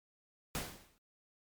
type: noise with exponential decay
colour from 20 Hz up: pink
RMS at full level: -35 dBFS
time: 0.55-0.98 s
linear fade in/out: 0 ms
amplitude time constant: 92 ms
effects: MP3 96 kbps